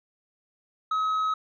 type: tone with tanh clipping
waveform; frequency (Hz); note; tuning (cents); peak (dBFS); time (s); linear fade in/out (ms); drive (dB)
triangle; 1277; D#6; +45; -24; 0.91-1.34; 5; 8
effects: none